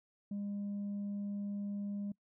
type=tone; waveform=sine; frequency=202.6 Hz; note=G#3; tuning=43 cents flat; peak=-34 dBFS; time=0.31-2.12 s; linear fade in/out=5 ms; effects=noise-tail reverb RT60 0.1 s tail -25 dB re dry + tanh soft clip ceiling -35 dBFS